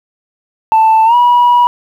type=tone with pitch glide; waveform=sine; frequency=884 to 969.6 Hz; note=A5 to B5; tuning=+8 to -32 cents; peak=-3 dBFS; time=0.72-1.67 s; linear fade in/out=0 ms; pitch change=+160 cents; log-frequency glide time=1.05-1.15 s; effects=tanh soft clip ceiling -3 dBFS + 7-bit